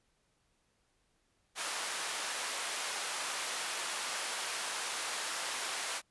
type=high-pass noise; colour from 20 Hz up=pink; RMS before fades=-37 dBFS; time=1.55-6.02 s; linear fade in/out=50 ms; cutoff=840 Hz; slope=12 dB/octave; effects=pink hiss -75 dBFS RMS until 6.1 s + resampled to 24000 Hz